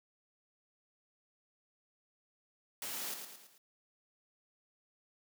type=noise with echo; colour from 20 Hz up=white; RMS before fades=-41 dBFS; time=2.82-3.14 s; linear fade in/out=2 ms; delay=110 ms; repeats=4; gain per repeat=-6 dB; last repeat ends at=3.58 s; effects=high-pass 150 Hz 12 dB/octave